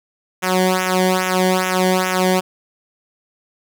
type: tone with flanger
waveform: sawtooth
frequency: 185 Hz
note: F#3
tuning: in tune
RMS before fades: -17 dBFS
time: 0.42-2.41 s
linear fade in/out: 20 ms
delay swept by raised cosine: 0.22 to 0.79 ms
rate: 2.4 Hz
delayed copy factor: -1
effects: none